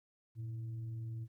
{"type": "tone with frequency modulation", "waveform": "sine", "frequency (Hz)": 115.3, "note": "A#2", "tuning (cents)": -19, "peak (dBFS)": -39, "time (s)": [0.35, 1.28], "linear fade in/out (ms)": 50, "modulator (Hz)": 210, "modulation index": 0.23, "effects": ["13-bit"]}